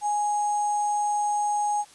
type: tone with sample-and-hold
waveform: sine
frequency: 830.6 Hz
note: G#5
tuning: in tune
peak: -22 dBFS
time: 0.01-1.85 s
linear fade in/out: 50 ms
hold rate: 7350 Hz
effects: white hiss -52 dBFS RMS until 1.94 s + resampled to 24000 Hz